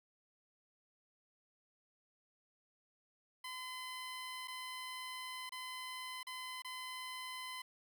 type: tone with dropouts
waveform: 15% pulse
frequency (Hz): 1021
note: C6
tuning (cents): -43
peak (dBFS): -37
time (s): 3.44-7.62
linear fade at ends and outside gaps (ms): 5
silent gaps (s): 4.475-4.48 / 5.494-5.52 / 6.231-6.268 / 6.621-6.646
effects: none